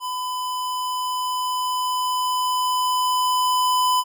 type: tone with level ramp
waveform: square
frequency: 1005 Hz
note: B5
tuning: 30 cents sharp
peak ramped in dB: -26 to -17 dBFS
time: 0-4.04 s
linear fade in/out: 50 ms
effects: none